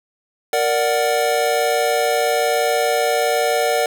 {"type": "chord", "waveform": "square", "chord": "Bb augmented", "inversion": "none", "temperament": "equal", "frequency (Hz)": [466.2, 587.3, 740], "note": ["Bb4", "D5", "F#5"], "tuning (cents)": [0, 0, 0], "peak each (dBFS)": -21, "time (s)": [0.53, 3.86], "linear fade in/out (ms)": 2, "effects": []}